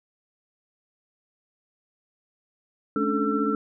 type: tone cluster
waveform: sine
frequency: 214.5 / 277.6 / 292.8 / 435.9 / 1343 Hz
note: A3 / C#4 / D4 / A4 / E6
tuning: -44 / +3 / -5 / -16 / +32 cents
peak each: -28 dBFS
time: 2.96-3.55 s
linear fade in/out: 2 ms
effects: none